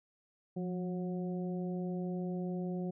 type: harmonic tone with a mistuned harmonic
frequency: 182.3 Hz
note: F#3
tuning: 25 cents flat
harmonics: 1 / 2 / 3 / 4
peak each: -35 / -41 / -47 / -50 dBFS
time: 0.56-2.91 s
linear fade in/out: 10 ms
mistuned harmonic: 1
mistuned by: -46 cents
effects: none